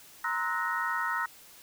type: tone cluster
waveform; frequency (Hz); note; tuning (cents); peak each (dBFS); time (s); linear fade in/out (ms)
sine; 939 / 1041 / 1294 / 1471 / 1867; A#5 / C6 / E6 / F#6 / A#6; +12 / -9 / -32 / -11 / +2; -35 / -38 / -33 / -34 / -34; 0.24-1.26; 5
effects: white hiss -53 dBFS RMS until 1.62 s

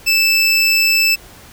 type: tone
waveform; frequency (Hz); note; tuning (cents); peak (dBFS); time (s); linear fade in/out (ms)
25% pulse; 2637; E7; 0; -7; 0.06-1.16; 20
effects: pink hiss -41 dBFS RMS until 1.52 s

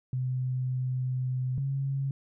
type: tone pair in turn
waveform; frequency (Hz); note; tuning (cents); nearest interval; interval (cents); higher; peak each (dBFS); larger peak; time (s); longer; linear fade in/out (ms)
sine; 128 / 136.71; C3 / C#3; -38 / -24; minor second; 114; second; -27; neither; 0.13-1.58 / 1.58-2.11; first; 2
effects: none

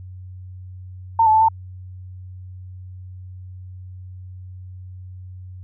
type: tone with pitch steps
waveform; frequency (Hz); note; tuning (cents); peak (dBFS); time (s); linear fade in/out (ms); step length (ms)
sine; 907 / 868 / 878 / 894; A#5 / A5 / A5 / A5; -48 / -24 / -4 / +27; -11; 1.19-1.486; 5; 74
effects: added 92 Hz sine -34 dBFS peak until 5.63 s

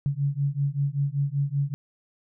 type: beating tone pair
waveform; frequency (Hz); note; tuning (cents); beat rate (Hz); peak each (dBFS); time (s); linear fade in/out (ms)
sine; 138.59 / 143.79; C#3 / D3; 0 / -36; 5.2; -26; 0.06-1.74; 0
effects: none

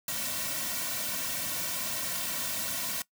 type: noise with comb filter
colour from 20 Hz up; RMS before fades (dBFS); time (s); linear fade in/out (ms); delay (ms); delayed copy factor
white; -33; 0.08-3.02; 2; 2.4; -0.9
effects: noise-tail reverb RT60 0.1 s tail -20 dB re dry

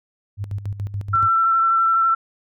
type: tone with tremolo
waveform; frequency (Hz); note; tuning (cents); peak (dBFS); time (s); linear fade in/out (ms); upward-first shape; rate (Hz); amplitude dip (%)
sine; 100.7; G2; +47; -22; 0.37-1.29; 50; square; 7; 70
type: tone with vibrato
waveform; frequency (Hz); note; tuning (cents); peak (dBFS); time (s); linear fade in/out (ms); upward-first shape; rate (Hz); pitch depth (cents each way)
sine; 1343; E6; +32; -14; 1.13-2.15; 10; sine; 12; 15
effects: none

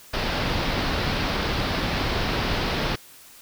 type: low-pass noise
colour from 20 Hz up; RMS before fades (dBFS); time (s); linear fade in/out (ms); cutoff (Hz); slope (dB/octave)
pink; -25; 0.13-2.96; 10; 5100; 48
effects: white hiss -48 dBFS RMS until 3.41 s

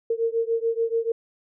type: beating tone pair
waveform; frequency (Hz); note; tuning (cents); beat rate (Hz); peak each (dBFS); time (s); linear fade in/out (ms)
sine; 455.2 / 462.1; A#4 / A#4; -41 / -15; 6.9; -24 / -25; 0.1-1.12; 5
effects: none

